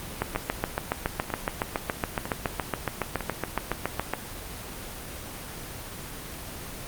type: two click trains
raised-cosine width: 0.5 ms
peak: -16 / -9 dBFS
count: 4 / 29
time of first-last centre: 0.35-3.207 / 0.22-4.136 s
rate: 1.05 / 7.15 Hz
effects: pink hiss -38 dBFS RMS until 6.87 s + Opus 24 kbps